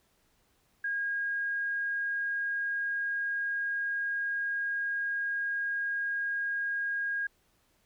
sine tone, 1630 Hz, G#6, 33 cents flat, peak -29 dBFS, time 0.84-7.27 s, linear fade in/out 5 ms, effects pink hiss -70 dBFS RMS until 7.85 s

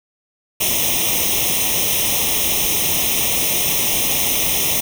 white noise with comb filter, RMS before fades -18 dBFS, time 0.6-4.81 s, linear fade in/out 10 ms, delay 0.33 ms, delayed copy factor +1, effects none

